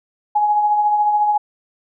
sine tone with tremolo, 837 Hz, G#5, 13 cents sharp, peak -11 dBFS, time 0.35-1.38 s, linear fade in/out 10 ms, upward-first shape triangle, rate 14 Hz, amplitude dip 45%, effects none

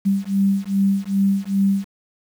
sine beating tone pair, 195.3 / 197.8 Hz, G3 / G3, -6 / +16 cents, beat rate 2.5 Hz, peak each -19 dBFS, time 0.05-1.86 s, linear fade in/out 20 ms, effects 7-bit

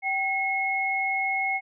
sine tone pair together, 774.2 / 2172 Hz, G5 / C#7, -22 / -36 cents, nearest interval octave + tritone, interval 1786 cents, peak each -28 / -25 dBFS, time 0.02-1.61 s, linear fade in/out 50 ms, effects none

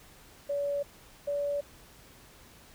sine tone pair in turn, 570 / 574 Hz, C#5 / D5, +48 / -40 cents, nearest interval unison, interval 12 cents, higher second, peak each -28 dBFS, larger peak neither, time 0.49-0.83 / 1.27-1.61 s, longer neither, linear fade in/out 10 ms, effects pink hiss -55 dBFS RMS until 2.74 s

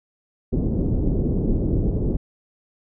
pink low-pass noise, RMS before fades -21 dBFS, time 0.52-2.17 s, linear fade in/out 10 ms, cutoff 410 Hz, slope 24 dB/octave, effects none

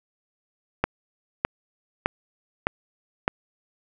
click train, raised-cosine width 0.5 ms, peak -5 dBFS, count 5, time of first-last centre 0.84-3.279 s, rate 1.64 Hz, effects none

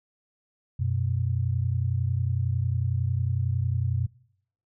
sine tone pair together, 92.6 / 123.6 Hz, F#2 / B2, +2 / +2 cents, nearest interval perfect fourth, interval 500 cents, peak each -26 dBFS, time 0.79-4.07 s, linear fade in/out 10 ms, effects noise-tail reverb RT60 0.7 s tail -23 dB re dry

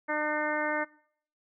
harmonic tone, 302.1 Hz, D4, 49 cents sharp, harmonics 1 / 2 / 3 / 4 / 5 / 6 / 7, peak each -36 / -33 / -34 / -38 / -35 / -35 / -38 dBFS, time 0.08-0.85 s, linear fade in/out 20 ms, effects noise-tail reverb RT60 0.6 s tail -22 dB re dry

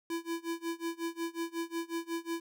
square tone with tremolo, 334.1 Hz, E4, 23 cents sharp, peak -32 dBFS, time 0.1-2.4 s, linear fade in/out 2 ms, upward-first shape sine, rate 5.5 Hz, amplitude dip 95%, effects none

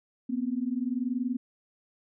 sine tone pair together, 239.3 / 259.8 Hz, A#3 / C4, +46 / -12 cents, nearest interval minor second, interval 142 cents, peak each -30 / -30 dBFS, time 0.29-1.37 s, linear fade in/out 10 ms, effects none

